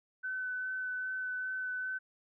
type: tone with vibrato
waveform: sine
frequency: 1512 Hz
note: F#6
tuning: 37 cents sharp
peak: -34 dBFS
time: 0.23-1.99 s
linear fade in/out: 20 ms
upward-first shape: sine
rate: 2.5 Hz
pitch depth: 11 cents each way
effects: none